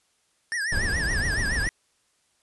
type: tone with vibrato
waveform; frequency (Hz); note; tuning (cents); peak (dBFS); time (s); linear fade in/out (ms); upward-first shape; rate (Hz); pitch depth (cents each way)
square; 1760; A6; 0; -26; 0.52-1.69; 0; triangle; 7.1; 190
type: noise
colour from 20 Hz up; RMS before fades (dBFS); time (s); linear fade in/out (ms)
brown; -28; 0.72-1.68; 5
effects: white hiss -68 dBFS RMS until 2.42 s + resampled to 24000 Hz